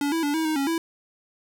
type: tone with pitch steps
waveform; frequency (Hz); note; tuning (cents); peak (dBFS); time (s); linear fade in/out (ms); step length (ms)
square; 285.9 / 328.5 / 289.1 / 321 / 312.5 / 276.4 / 330; D4 / E4 / D4 / E4 / D#4 / C#4 / E4; -46 / -6 / -27 / -46 / +8 / -5 / +2; -23; 0.01-0.78; 2; 110
effects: none